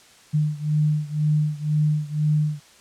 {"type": "beating tone pair", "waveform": "sine", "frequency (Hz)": [150.7, 152.7], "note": ["D3", "D#3"], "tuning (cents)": [45, -32], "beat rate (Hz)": 2, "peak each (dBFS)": [-21, -23], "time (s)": [0.33, 2.6], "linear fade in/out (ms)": 20, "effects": ["white hiss -51 dBFS RMS until 2.8 s", "low-pass 8000 Hz 12 dB/octave"]}